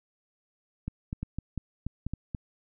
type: clicks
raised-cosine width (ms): 5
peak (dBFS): -20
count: 9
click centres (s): 0.88 / 1.129 / 1.23 / 1.386 / 1.577 / 1.866 / 2.066 / 2.136 / 2.348
effects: none